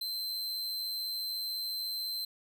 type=tone; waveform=45% pulse; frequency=4098 Hz; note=C8; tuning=37 cents flat; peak=-33 dBFS; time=0.01-2.25 s; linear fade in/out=5 ms; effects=none